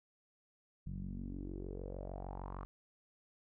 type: tone with low-pass filter sweep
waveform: sawtooth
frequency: 46.58 Hz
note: F#1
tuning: 12 cents sharp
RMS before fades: -44 dBFS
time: 0.86-2.65 s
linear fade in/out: 0 ms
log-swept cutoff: 160 to 1200 Hz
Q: 4.6
effects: none